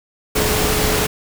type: tone in noise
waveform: sine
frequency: 426.9 Hz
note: G#4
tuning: 48 cents sharp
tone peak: -22 dBFS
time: 0.35-1.07 s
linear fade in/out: 10 ms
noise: pink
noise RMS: -18 dBFS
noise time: 0.35-1.07 s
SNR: -7 dB
effects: none